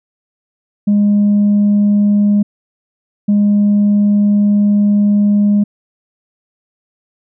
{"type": "tone pair in turn", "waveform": "sine", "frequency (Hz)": [205.4, 205.4], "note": ["G#3", "G#3"], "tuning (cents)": [-19, -19], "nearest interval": "unison", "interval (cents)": 0, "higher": "neither", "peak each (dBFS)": -6, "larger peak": "neither", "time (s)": [[0.87, 2.43], [3.28, 5.64]], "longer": "second", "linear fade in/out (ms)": 10, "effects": ["tanh soft clip ceiling -6 dBFS"]}